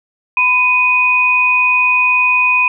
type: tone pair together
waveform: sine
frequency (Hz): 1002.4 / 2489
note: B5 / D#7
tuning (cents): +25 / 0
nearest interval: octave + major third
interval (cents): 1575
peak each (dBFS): -16 / -10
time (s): 0.37-2.68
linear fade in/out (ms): 2
effects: none